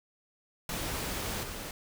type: noise with level steps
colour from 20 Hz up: pink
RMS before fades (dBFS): -35 / -40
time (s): 0.69-1.71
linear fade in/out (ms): 2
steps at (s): 1.43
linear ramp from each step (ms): 2
effects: none